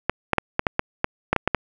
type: clicks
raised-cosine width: 0.5 ms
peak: -3 dBFS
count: 11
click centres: 0.096 / 0.333 / 0.383 / 0.594 / 0.668 / 0.794 / 1.044 / 1.33 / 1.363 / 1.476 / 1.547 s
effects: none